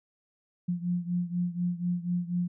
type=beating tone pair; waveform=sine; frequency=175 / 179.1 Hz; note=F3 / F3; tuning=+4 / +44 cents; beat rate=4.1 Hz; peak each=-29 / -32 dBFS; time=0.68-2.48 s; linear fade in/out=10 ms; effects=none